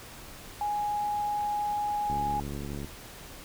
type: tone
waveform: sine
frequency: 830 Hz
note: G#5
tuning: 1 cent flat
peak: -27 dBFS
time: 0.61-2.4 s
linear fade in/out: 2 ms
type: click train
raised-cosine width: 3 ms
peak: -25 dBFS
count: 54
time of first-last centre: 2.1-2.845 s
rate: 71.1 Hz
effects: pink hiss -46 dBFS RMS until 3.44 s